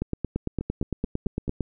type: two click trains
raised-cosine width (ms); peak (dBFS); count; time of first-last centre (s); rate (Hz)
3; -18 / -13; 5 / 15; 0.61-1.48 / 0.02-1.607; 4.6 / 8.82
effects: none